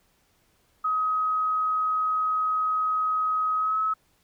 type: tone with pitch glide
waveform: sine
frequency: 1265 to 1288.6 Hz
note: D#6 to E6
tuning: +28 to -40 cents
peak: -22 dBFS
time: 0.84-3.94 s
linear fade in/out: 10 ms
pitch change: +32 cents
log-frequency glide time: 3.57-3.78 s
effects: pink hiss -66 dBFS RMS until 4.23 s